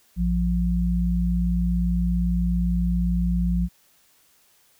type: tone pair together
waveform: sine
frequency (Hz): 58.77 / 176.3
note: A#1 / F3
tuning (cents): +15 / +17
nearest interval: octave + perfect fifth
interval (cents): 1902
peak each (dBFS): -22 / -22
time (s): 0.16-3.69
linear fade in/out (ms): 50
effects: white hiss -60 dBFS RMS until 4.79 s